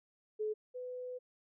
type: tone pair in turn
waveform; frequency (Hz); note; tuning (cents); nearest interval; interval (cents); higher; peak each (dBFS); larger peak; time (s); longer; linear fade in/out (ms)
sine; 428.7 / 500.6; A4 / B4; -45 / +23; minor third; 268; second; -33 / -40; first; 0.39-0.54 / 0.74-1.19; second; 20
effects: none